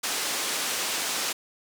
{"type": "band-pass noise", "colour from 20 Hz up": "white", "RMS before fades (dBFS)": -29, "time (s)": [0.03, 1.33], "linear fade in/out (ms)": 10, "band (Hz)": [260, 7800], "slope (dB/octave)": 12, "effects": []}